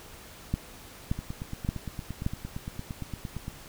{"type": "two click trains", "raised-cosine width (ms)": 5, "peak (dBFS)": [-22, -14], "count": [21, 4], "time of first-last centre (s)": [[1.19, 3.481], [0.54, 2.264]], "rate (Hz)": [8.73, 1.74], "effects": ["pink hiss -48 dBFS RMS until 3.68 s"]}